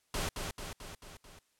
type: noise with echo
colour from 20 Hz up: pink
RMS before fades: -34 dBFS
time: 0.14-0.29 s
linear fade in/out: 2 ms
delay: 220 ms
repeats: 5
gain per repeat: -4 dB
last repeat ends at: 1.39 s
effects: white hiss -74 dBFS RMS until 1.59 s + low-pass 11000 Hz 12 dB/octave